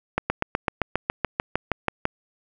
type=slowing click train; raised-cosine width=0.5 ms; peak=-6 dBFS; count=14; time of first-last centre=0.18-2.054 s; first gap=120 ms; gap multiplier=1.03; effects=none